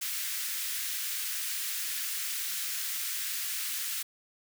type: high-pass noise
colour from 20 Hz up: white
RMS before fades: -34 dBFS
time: 0.01-4.03 s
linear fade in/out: 10 ms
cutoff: 1500 Hz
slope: 24 dB/octave
effects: none